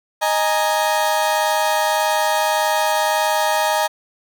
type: chord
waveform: 35% pulse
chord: D# suspended fourth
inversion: none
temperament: equal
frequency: 622.3 / 830.6 / 932.3 Hz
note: D#5 / G#5 / A#5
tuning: 0 / 0 / 0 cents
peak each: -19 dBFS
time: 0.21-3.88 s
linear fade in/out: 20 ms
effects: none